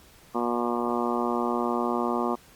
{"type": "harmonic tone", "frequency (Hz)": 119.8, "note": "A#2", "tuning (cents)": 48, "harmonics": [2, 3, 4, 5, 6, 7, 8, 9, 10], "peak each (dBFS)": [-29, -30, -34, -36, -33, -35, -35, -33, -35], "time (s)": [0.34, 2.36], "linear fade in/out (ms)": 20, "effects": ["pink hiss -54 dBFS RMS until 2.55 s", "Opus 48 kbps"]}